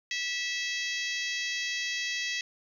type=harmonic tone; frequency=653 Hz; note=E5; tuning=17 cents flat; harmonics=3 / 4 / 5 / 6 / 7 / 8 / 9 / 10; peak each=-34 / -36 / -38 / -40 / -41 / -42 / -43 / -44 dBFS; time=0.11-2.41 s; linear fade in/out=2 ms; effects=10-bit